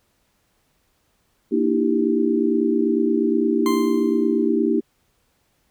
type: chord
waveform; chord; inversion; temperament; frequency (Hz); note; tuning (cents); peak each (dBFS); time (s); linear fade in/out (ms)
sine; E half-diminished seventh; second; equal with one note detuned; 233.1 / 300.9 / 329.6 / 392; Bb3 / D4 / E4 / G4; 0 / +42 / 0 / 0; -22; 1.51-4.81; 20
type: tone with exponential decay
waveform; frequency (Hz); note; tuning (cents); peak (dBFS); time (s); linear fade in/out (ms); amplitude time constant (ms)
40% pulse; 1046.5; C6; 0; -21; 3.66-4.49; 1; 180
effects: pink hiss -66 dBFS RMS until 5.7 s